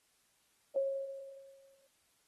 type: tone with exponential decay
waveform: sine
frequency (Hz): 545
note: C#5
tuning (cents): -29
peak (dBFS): -28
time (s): 0.76-1.87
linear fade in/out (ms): 2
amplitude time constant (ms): 240
effects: white hiss -73 dBFS RMS until 2.27 s + AAC 32 kbps